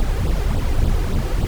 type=noise with flanger; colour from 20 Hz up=brown; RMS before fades=-18 dBFS; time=0-1.47 s; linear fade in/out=0 ms; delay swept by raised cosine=0.23 to 2.53 ms; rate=3.5 Hz; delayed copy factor=+0.7; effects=none